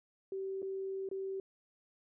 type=tone with dropouts; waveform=sine; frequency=385.5 Hz; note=G4; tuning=29 cents flat; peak=-36 dBFS; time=0.32-1.4 s; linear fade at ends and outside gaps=2 ms; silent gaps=0.62-0.627 / 1.089-1.113 s; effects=none